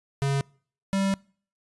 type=tone pair in turn; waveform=square; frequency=138.59 / 194.97 Hz; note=C#3 / G3; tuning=0 / -9 cents; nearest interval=tritone; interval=591 cents; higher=second; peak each=-23 dBFS; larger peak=neither; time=0.22-0.41 / 0.93-1.14 s; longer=second; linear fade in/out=0 ms; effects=noise-tail reverb RT60 0.5 s tail -26 dB re dry + resampled to 24000 Hz